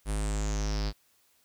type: tone with low-pass filter sweep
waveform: square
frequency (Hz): 52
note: G#1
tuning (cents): +3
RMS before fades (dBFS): -30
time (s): 0.05-0.93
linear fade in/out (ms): 50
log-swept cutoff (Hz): 10000 to 4600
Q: 6.9
effects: white hiss -67 dBFS RMS until 1.44 s